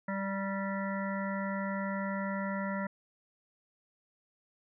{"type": "harmonic tone with a mistuned harmonic", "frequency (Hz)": 196, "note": "G3", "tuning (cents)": 0, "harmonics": [1, 3, 5, 7, 9, 10], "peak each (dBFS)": [-34, -39, -41, -42, -44, -44], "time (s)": [0.08, 2.87], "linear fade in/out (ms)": 5, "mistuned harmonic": 5, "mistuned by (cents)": -21, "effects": []}